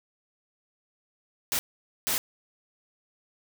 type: noise bursts at uneven times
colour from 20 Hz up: white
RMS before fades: -27 dBFS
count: 2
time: 1.52-1.59 / 2.07-2.18 s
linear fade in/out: 0 ms
effects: none